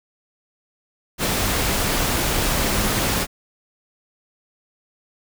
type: tone in noise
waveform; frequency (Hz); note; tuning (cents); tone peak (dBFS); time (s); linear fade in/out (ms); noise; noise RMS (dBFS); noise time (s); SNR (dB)
sine; 208.9; G#3; +10; -29; 2.63-3.05; 50; pink; -21; 1.18-3.27; -11
effects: none